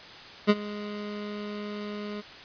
25% pulse tone with ADSR envelope, 207.7 Hz, G#3, in tune, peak -11 dBFS, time 0.47-2.22 s, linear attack 29 ms, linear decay 41 ms, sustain -19 dB, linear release 24 ms, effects white hiss -45 dBFS RMS until 2.44 s + resampled to 11025 Hz

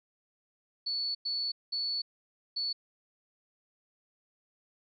sine tone bursts at uneven times, 4439 Hz, C#8, 2 cents sharp, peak -30 dBFS, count 4, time 0.86-1.15 / 1.25-1.52 / 1.72-2.02 / 2.56-2.73 s, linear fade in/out 10 ms, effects none

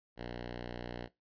5% pulse tone, 60.1 Hz, B1, 46 cents flat, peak -29 dBFS, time 0.16-1.09 s, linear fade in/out 50 ms, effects noise-tail reverb RT60 0.2 s tail -20 dB re dry + resampled to 11025 Hz

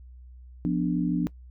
sine chord, B diminished, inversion second, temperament equal, 174.61 / 246.9 / 293.7 Hz, F3 / B3 / D4, 0 / 0 / 0 cents, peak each -26 / -29 / -27 dBFS, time 0.65-1.27 s, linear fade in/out 0 ms, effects noise-tail reverb RT60 0.1 s tail -21 dB re dry + added 62 Hz sine -44 dBFS peak until 1.5 s

